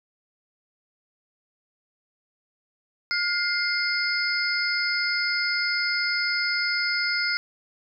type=tone cluster; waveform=sine; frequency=1426 / 2098 / 4431 / 5060 Hz; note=F6 / C7 / C#8 / D#8; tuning=+36 / +4 / -2 / +28 cents; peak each=-27 / -27 / -32 / -28 dBFS; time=3.11-7.37 s; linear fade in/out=0 ms; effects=none